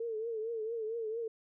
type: tone with vibrato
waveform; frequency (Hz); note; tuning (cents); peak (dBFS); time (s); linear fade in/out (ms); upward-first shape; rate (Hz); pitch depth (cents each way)
sine; 449; A4; +35; -34; 0-1.28; 5; triangle; 4.4; 92
effects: none